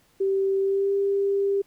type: tone with pitch glide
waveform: sine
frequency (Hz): 388.6 to 397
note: G4 to G4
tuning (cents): -15 to +22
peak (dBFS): -20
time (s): 0.2-1.62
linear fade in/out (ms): 10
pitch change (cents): +37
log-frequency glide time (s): 0.59-0.93
effects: pink hiss -62 dBFS RMS until 1.66 s